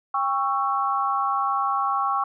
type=chord; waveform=sine; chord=C# diminished; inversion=second; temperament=just; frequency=798.3 / 1108.7 / 1330.5 Hz; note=G5 / C#6 / E6; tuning=+31 / 0 / +16 cents; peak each=-26 / -23 / -28 dBFS; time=0.14-2.24 s; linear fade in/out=5 ms; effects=none